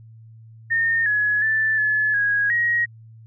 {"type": "tone with pitch steps", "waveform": "sine", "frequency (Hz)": [1828, 1689, 1761, 1716, 1652, 1891], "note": ["A#6", "G#6", "A6", "A6", "G#6", "A#6"], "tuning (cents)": [-34, 29, 1, -44, -10, 24], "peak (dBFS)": -17, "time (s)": [0.7, 2.86], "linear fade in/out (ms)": 20, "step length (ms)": 360, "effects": ["added 112 Hz sine -42 dBFS peak until 3.26 s"]}